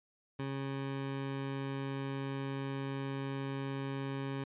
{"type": "tone", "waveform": "20% pulse", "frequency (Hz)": 136.7, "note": "C#3", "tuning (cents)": -24, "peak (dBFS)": -31, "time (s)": [0.39, 4.44], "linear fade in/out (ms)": 5, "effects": ["resampled to 8000 Hz"]}